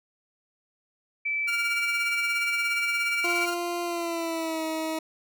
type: tone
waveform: sine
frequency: 2316 Hz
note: D7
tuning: 25 cents flat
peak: -25 dBFS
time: 1.25-3.46 s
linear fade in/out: 10 ms
type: tone with tremolo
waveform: sawtooth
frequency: 1399 Hz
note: F6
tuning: 3 cents sharp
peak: -24 dBFS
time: 1.47-3.55 s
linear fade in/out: 20 ms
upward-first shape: sine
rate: 17 Hz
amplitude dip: 55%
type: tone with pitch glide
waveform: 20% pulse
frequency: 347.3 to 318.5 Hz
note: F4 to D#4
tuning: -10 to +41 cents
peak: -23 dBFS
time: 3.24-4.99 s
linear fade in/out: 5 ms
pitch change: -149 cents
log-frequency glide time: 3.83-4.64 s
effects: none